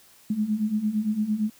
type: beating tone pair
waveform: sine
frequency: 207.7 / 216.5 Hz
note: G#3 / A3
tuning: 0 / -28 cents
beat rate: 8.8 Hz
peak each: -28 / -24 dBFS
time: 0.3-1.5 s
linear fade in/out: 5 ms
effects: white hiss -55 dBFS RMS until 1.59 s